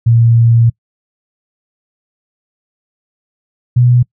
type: tone pair in turn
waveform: sine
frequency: 116.3 / 122.8 Hz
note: A#2 / B2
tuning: -4 / -9 cents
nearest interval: minor second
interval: 95 cents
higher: second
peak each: -5 dBFS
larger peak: neither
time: 0.06-0.7 / 3.76-4.03 s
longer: first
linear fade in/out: 10 ms
effects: noise-tail reverb RT60 0.1 s tail -25 dB re dry